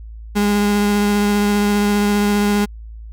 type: tone with vibrato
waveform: 35% pulse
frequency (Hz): 205.4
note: G#3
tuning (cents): -19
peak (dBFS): -12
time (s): 0.35-2.66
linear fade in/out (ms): 20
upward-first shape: triangle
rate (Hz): 15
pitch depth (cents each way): 14
effects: added 55 Hz sine -31 dBFS peak until 3.12 s